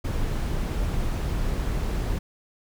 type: noise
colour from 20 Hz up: brown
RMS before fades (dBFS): -26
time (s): 0.04-2.19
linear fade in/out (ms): 10
effects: none